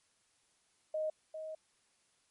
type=tone pair in turn; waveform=sine; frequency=622.3 / 629.2 Hz; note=D#5 / D#5; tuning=0 / +19 cents; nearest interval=unison; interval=19 cents; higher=second; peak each=-32 / -40 dBFS; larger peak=first; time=0.94-1.1 / 1.34-1.55 s; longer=second; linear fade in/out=5 ms; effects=white hiss -73 dBFS RMS until 2.3 s + MP3 48 kbps